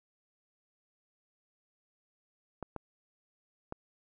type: clicks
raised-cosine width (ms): 1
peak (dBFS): -24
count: 3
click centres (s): 2.627 / 2.763 / 3.724
effects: none